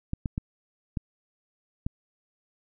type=clicks; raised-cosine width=5 ms; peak=-16 dBFS; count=5; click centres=0.134 / 0.258 / 0.379 / 0.972 / 1.865 s; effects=none